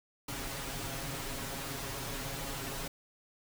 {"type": "noise with comb filter", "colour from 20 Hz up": "pink", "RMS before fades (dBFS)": -39, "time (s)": [0.28, 2.88], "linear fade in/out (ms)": 5, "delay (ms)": 7.3, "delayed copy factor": 1, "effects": []}